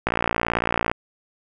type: click train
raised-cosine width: 0.5 ms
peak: -5 dBFS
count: 50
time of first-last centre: 0.07-0.915 s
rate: 58 Hz
effects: none